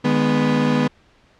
35% pulse chord, G# minor, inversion second, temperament equal with one note detuned, 152.1 / 207.7 / 246.9 Hz, D#3 / G#3 / B3, -39 / 0 / 0 cents, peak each -20 / -21 / -16 dBFS, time 0.04-0.88 s, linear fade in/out 10 ms, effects pink hiss -55 dBFS RMS until 1.39 s + low-pass 4000 Hz 12 dB/octave

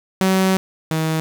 sawtooth tone pair in turn, 189.3 / 159.18 Hz, F#3 / D#3, +40 / +40 cents, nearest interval minor third, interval 300 cents, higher first, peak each -10 / -14 dBFS, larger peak first, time 0.21-0.57 / 0.91-1.2 s, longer first, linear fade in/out 0 ms, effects 7-bit

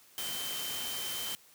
sine tone in noise, 3100 Hz, G7, 20 cents flat, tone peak -39 dBFS, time 0.18-1.35 s, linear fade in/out 0 ms, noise white, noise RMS -38 dBFS, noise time 0.18-1.35 s, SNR -4 dB, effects white hiss -60 dBFS RMS until 1.54 s + high-pass 80 Hz 12 dB/octave

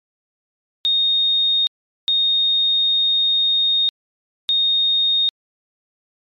sine tone bursts at uneven times, 3700 Hz, A#7, 14 cents flat, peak -14 dBFS, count 3, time 0.85-1.67 / 2.08-3.89 / 4.49-5.29 s, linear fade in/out 0 ms, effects MP3 64 kbps

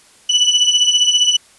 35% pulse beating tone pair, 2960 / 2975 Hz, F#7 / F#7, 0 / +9 cents, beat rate 15 Hz, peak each -12 dBFS, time 0.29-1.37 s, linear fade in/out 10 ms, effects white hiss -48 dBFS RMS until 1.58 s + resampled to 24000 Hz

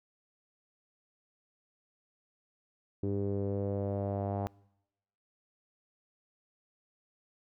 sawtooth tone with low-pass filter sweep, 99.7 Hz, G2, 30 cents sharp, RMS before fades -33 dBFS, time 3.03-4.47 s, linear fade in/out 0 ms, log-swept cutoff 370 to 750 Hz, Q 3.9, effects noise-tail reverb RT60 0.9 s tail -25 dB re dry

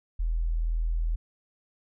sine tone, 41 Hz, E1, 9 cents flat, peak -24 dBFS, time 0.19-1.16 s, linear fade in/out 10 ms, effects none

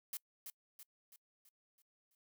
blue noise with echo, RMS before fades -42 dBFS, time 0.13-0.17 s, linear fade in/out 2 ms, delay 330 ms, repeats 6, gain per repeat -6 dB, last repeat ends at 2.15 s, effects noise-tail reverb RT60 0.1 s tail -25 dB re dry

